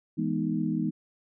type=chord; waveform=sine; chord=E major seventh; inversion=none; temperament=equal with one note detuned; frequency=164.81 / 207.7 / 244.1 / 311.1 Hz; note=E3 / G#3 / B3 / D#4; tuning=0 / 0 / -20 / 0 cents; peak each=-31 dBFS; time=0.17-0.91 s; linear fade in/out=20 ms; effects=none